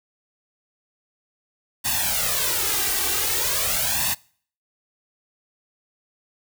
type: noise with flanger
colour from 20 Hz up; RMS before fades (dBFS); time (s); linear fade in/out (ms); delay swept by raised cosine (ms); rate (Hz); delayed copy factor
white; -23; 1.84-4.15; 20; 1.1 to 2.6; 0.44; +1
effects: noise-tail reverb RT60 0.5 s tail -24 dB re dry